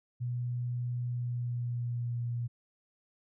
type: tone with pitch glide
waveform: sine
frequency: 122.2 to 119.41 Hz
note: B2 to A#2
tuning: -18 to +42 cents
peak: -31 dBFS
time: 0.2-2.48 s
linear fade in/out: 20 ms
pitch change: -40 cents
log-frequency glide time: 1.05-2.23 s
effects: none